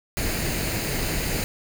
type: noise with comb filter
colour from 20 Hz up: pink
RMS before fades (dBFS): -26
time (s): 0.17-1.44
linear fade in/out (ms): 0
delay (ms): 0.44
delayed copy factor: +0.5
effects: none